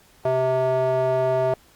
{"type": "tone with band-pass filter", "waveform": "square", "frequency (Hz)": 129.9, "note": "C3", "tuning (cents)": -12, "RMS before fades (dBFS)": -21, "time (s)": [0.25, 1.54], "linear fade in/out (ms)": 2, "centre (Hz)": 620, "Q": 3.3, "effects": ["pink hiss -55 dBFS RMS until 1.75 s", "Opus 48 kbps"]}